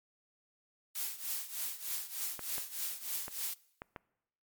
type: noise with tremolo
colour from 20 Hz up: blue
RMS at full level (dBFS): -35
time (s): 0.95-3.54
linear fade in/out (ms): 5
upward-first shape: triangle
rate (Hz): 3.3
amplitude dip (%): 85
type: clicks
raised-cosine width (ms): 0.5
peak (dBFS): -27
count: 5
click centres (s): 2.393 / 2.581 / 3.281 / 3.819 / 3.962
effects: noise-tail reverb RT60 0.9 s tail -23 dB re dry + MP3 96 kbps